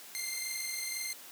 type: tone pair together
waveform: 10% pulse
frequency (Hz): 2087 / 2109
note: C7 / C7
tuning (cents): -5 / +13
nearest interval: unison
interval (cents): 18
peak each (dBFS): -28 / -30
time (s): 0.15-1.13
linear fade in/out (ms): 0
effects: white hiss -50 dBFS RMS until 1.31 s + high-pass 200 Hz 12 dB/octave